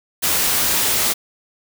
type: noise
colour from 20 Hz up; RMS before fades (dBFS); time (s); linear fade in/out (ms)
white; -18; 0.22-1.14; 20
effects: none